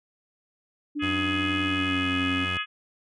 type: tone with pitch glide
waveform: sine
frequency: 293.7 to 272.5 Hz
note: D4 to C#4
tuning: 0 to -29 cents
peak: -27 dBFS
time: 0.95-2.46 s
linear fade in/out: 20 ms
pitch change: -129 cents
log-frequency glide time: 1.6-2.1 s
type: harmonic tone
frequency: 420 Hz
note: G#4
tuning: 19 cents sharp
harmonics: 3 / 4 / 5 / 6 / 7 / 8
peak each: -33 / -33 / -37 / -31 / -33 / -40 dBFS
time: 0.99-2.66 s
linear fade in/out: 50 ms
type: tone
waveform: sawtooth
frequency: 91.4 Hz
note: F#2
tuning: 21 cents flat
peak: -28 dBFS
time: 1.02-2.58 s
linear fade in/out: 10 ms
effects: resampled to 24000 Hz